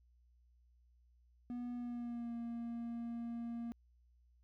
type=tone with pitch glide; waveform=triangle; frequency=243.3 to 234.1 Hz; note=B3 to A#3; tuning=-26 to +8 cents; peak=-38 dBFS; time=1.5-3.72 s; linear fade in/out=0 ms; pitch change=-66 cents; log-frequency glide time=1.75-2.34 s; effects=added 60 Hz sine -66 dBFS peak until 4.43 s